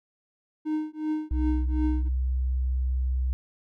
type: tone with tremolo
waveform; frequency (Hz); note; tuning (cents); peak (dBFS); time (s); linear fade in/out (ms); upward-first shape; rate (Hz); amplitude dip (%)
triangle; 308.6; D#4; -14; -21; 0.65-2.09; 20; triangle; 2.7; 100
type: tone with pitch glide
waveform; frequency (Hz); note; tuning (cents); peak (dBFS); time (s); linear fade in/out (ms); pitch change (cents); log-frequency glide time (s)
sine; 63.4 to 63.91; B1 to C2; +46 to -40; -23; 1.31-3.33; 0; +14; 1.83-2.12
effects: none